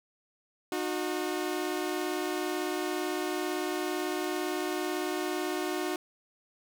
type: tone pair together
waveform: sawtooth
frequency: 306.1 / 364 Hz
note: D#4 / F#4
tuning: -28 / -28 cents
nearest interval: minor third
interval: 300 cents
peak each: -30 / -28 dBFS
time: 0.72-5.96 s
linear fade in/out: 2 ms
effects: none